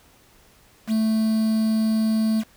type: tone with quantisation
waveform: triangle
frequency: 220 Hz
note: A3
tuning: in tune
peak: -16 dBFS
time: 0.87-2.44 s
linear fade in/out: 50 ms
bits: 6
effects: pink hiss -55 dBFS RMS until 2.56 s